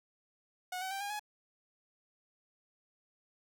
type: tone with pitch steps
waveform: sawtooth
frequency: 731 / 756.8 / 783.5 / 811.1 / 839.7 Hz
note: F#5 / F#5 / G5 / G#5 / G#5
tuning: -21 / +39 / -1 / -41 / +19 cents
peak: -33 dBFS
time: 0.72-1.195 s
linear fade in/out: 5 ms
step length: 95 ms
effects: none